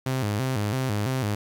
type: tone with vibrato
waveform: sawtooth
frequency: 116.54 Hz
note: A#2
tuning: in tune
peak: -20 dBFS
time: 0.06-1.35 s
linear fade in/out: 5 ms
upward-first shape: square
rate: 3 Hz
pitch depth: 200 cents each way
effects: 9-bit